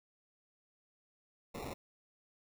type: noise with sample-and-hold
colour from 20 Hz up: violet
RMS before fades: -43 dBFS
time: 1.54-1.74 s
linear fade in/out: 10 ms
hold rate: 1575 Hz
effects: none